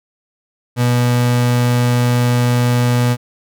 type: tone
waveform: 35% pulse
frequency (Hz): 122.1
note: B2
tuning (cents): -19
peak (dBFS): -10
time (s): 0.76-3.17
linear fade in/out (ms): 50
effects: none